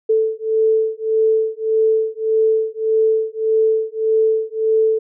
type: beating tone pair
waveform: sine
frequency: 440 / 441.7 Hz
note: A4 / A4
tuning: 0 / +7 cents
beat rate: 1.7 Hz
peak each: -17 dBFS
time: 0.09-4.99 s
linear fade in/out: 10 ms
effects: none